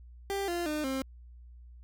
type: tone with pitch steps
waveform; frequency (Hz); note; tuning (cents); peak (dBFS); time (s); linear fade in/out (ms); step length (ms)
30% pulse; 395.6 / 346.4 / 303.3 / 265.6; G4 / F4 / D#4 / C4; +16 / -14 / -44 / +26; -28; 0.3-1.02; 0; 180
effects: added 60 Hz sine -48 dBFS peak until 1.83 s